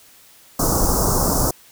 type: band-stop noise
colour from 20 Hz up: pink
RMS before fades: -18 dBFS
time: 0.59-1.51 s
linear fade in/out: 5 ms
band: 1300 to 5200 Hz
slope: 48 dB/octave
effects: white hiss -49 dBFS RMS until 1.71 s